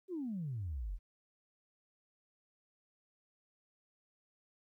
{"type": "exponential sweep", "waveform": "sine", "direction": "down", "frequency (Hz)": [392.3, 38.89], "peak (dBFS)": -36, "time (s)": [0.08, 0.99], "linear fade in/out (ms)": 50, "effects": ["tanh soft clip ceiling -32 dBFS", "13-bit"]}